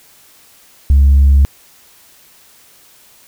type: tone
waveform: sine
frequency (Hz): 69.3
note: C#2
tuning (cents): 0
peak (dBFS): -3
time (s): 0.9-1.45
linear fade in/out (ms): 0
effects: tanh soft clip ceiling -3 dBFS + white hiss -46 dBFS RMS until 3.27 s